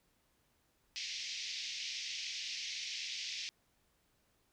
white band-pass noise, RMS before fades -42 dBFS, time 0.96-3.49 s, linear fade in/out 0 ms, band 2100 to 5900 Hz, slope 48 dB/octave, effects pink hiss -75 dBFS RMS until 4.52 s

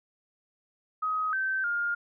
sine tone with pitch steps, 1262 / 1548 / 1412 Hz, D#6 / G6 / F6, +24 / -22 / +19 cents, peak -26 dBFS, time 1.02-1.95 s, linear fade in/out 10 ms, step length 310 ms, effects none

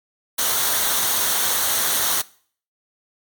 white noise with comb filter, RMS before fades -20 dBFS, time 0.38-2.22 s, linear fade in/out 10 ms, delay 0.4 ms, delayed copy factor -0.55, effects noise-tail reverb RT60 0.5 s tail -21 dB re dry + MP3 96 kbps

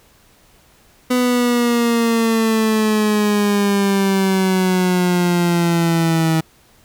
30% pulse exponential sweep, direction down, 250.5 to 160 Hz, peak -11 dBFS, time 1.1-6.41 s, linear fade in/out 10 ms, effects pink hiss -52 dBFS RMS until 6.84 s

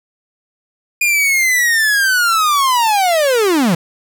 45% pulse linear sweep, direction down, 2441 to 155.56 Hz, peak -11 dBFS, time 1.01-3.75 s, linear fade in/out 5 ms, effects none

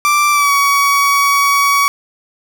30% pulse tone with pitch glide, 1174.7 to 1127.5 Hz, D6 to C#6, 0 to +29 cents, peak -7 dBFS, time 0.05-1.88 s, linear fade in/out 0 ms, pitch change -71 cents, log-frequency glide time 0.32-0.52 s, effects none

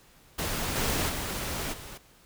pink noise with level steps, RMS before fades -31 / -28 / -33 / -43 dBFS, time 0.38-1.98 s, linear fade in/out 10 ms, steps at 0.75 / 1.08 / 1.72 s, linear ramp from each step 20 ms, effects pink hiss -58 dBFS RMS until 2.25 s

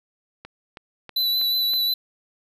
click train, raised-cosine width 0.3 ms, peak -22 dBFS, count 5, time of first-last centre 0.45-1.736 s, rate 3.11 Hz
square tone with vibrato, 3985 Hz, B7, 15 cents sharp, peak -20 dBFS, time 1.16-1.94 s, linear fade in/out 5 ms, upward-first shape sine, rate 5.5 Hz, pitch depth 22 cents each way
effects none

